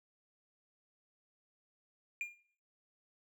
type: tone with exponential decay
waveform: triangle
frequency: 2408 Hz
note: D7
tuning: 43 cents sharp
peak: -31 dBFS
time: 2.21-2.4 s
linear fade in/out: 1 ms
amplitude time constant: 40 ms
effects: noise-tail reverb RT60 0.5 s tail -17 dB re dry